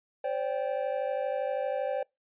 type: chord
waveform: triangle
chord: C suspended second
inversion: none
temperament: equal with one note detuned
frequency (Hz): 523.3 / 575.9 / 784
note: C5 / D5 / G5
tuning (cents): 0 / -34 / 0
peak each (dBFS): -30 / -30 / -34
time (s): 0.24-2.03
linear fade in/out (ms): 5
effects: noise-tail reverb RT60 0.2 s tail -25 dB re dry + resampled to 8000 Hz